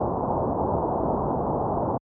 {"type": "low-pass noise", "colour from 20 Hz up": "white", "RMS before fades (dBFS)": -25, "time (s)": [0, 1.98], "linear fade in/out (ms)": 10, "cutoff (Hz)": 960, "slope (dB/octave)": 48, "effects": ["high-pass 60 Hz 12 dB/octave"]}